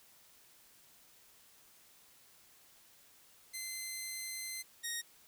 10% pulse tone pair in turn, 2065 / 1869.9 Hz, C7 / A#6, -23 / +5 cents, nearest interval major second, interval 172 cents, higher first, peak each -31 / -28 dBFS, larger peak second, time 3.53-4.63 / 4.83-5.02 s, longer first, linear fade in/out 20 ms, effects white hiss -63 dBFS RMS until 5.27 s

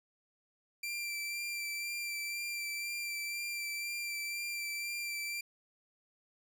sawtooth tone with vibrato, 2356 Hz, D7, 5 cents sharp, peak -33 dBFS, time 0.83-5.41 s, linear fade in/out 5 ms, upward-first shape sine, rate 2 Hz, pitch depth 19 cents each way, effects none

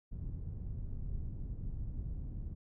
pink low-pass noise, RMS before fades -40 dBFS, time 0.11-2.55 s, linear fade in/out 20 ms, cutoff 120 Hz, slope 12 dB/octave, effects none

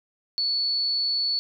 sine tone, 4435 Hz, C#8, in tune, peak -22 dBFS, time 0.38-1.39 s, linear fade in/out 0 ms, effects none

